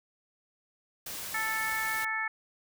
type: noise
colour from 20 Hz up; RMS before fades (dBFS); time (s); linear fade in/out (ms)
white; -39; 1.06-2.05; 5
type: harmonic tone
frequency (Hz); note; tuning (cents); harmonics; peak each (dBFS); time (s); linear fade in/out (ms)
440; A4; 0; 2 / 3 / 4 / 5; -38 / -37 / -32 / -35; 1.34-2.28; 5
effects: none